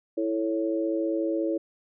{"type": "chord", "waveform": "sine", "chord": "A major", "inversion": "second", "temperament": "equal", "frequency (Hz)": [329.6, 440, 554.4], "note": ["E4", "A4", "C#5"], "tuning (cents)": [0, 0, 0], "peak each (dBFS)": [-26, -32, -30], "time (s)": [0.17, 1.58], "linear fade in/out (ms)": 10, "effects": []}